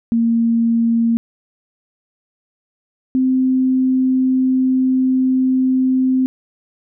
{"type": "tone pair in turn", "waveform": "sine", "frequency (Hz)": [230.8, 259.1], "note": ["A#3", "C4"], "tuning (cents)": [-17, -17], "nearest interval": "major second", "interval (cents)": 200, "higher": "second", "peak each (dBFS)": -12, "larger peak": "neither", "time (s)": [[0.12, 1.17], [3.15, 6.26]], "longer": "second", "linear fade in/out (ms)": 0, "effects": []}